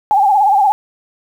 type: tone with vibrato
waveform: sine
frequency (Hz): 811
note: G#5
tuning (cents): -41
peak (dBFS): -8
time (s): 0.11-0.72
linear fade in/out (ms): 0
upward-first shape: sine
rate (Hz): 17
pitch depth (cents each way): 96
effects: 7-bit